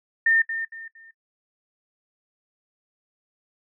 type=tone with echo; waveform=sine; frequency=1813 Hz; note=A#6; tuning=49 cents flat; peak=-16 dBFS; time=0.26-0.42 s; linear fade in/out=5 ms; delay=230 ms; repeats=3; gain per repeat=-10 dB; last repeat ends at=1.11 s; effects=noise-tail reverb RT60 0.1 s tail -20 dB re dry